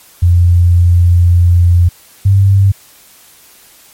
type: tone pair in turn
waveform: sine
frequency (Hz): 87.31 / 97.87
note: F2 / G2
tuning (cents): 0 / -2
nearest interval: major second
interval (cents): 198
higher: second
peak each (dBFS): -4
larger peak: neither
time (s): 0.22-1.89 / 2.25-2.72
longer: first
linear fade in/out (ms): 10
effects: white hiss -42 dBFS RMS until 3.93 s + MP3 64 kbps